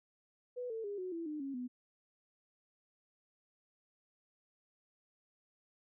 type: tone with pitch steps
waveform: sine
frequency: 494.3 / 448.1 / 406.2 / 368.2 / 333.7 / 302.5 / 274.2 / 248.6 Hz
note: B4 / A4 / G#4 / F#4 / E4 / D#4 / C#4 / B3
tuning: +1 / +32 / -38 / -8 / +21 / -49 / -19 / +12 cents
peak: -38 dBFS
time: 0.56-1.68 s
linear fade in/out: 20 ms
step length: 140 ms
effects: none